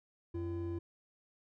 triangle tone pair together, 89.8 / 339 Hz, F2 / E4, +49 / +49 cents, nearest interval octave + major seventh, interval 2300 cents, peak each -36 / -35 dBFS, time 0.34-0.79 s, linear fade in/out 10 ms, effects tanh soft clip ceiling -30 dBFS

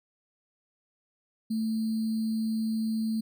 sine tone with sample-and-hold, 221.4 Hz, A3, 11 cents sharp, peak -26 dBFS, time 1.5-3.21 s, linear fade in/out 10 ms, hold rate 4410 Hz, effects none

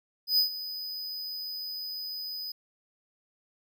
square tone with ADSR envelope, 4993 Hz, D#8, 5 cents sharp, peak -20 dBFS, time 0.27-2.52 s, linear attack 110 ms, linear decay 110 ms, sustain -15 dB, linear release 5 ms, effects none

